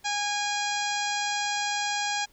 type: harmonic tone with a mistuned harmonic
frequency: 822 Hz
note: G#5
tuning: 18 cents flat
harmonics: 1 / 2 / 3 / 4 / 5 / 6 / 7 / 8 / 9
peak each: -30 / -33 / -35 / -36 / -37 / -38 / -38 / -39 / -40 dBFS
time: 0.04-2.26 s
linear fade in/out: 20 ms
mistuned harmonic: 3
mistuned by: -17 cents
effects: pink hiss -61 dBFS RMS until 2.32 s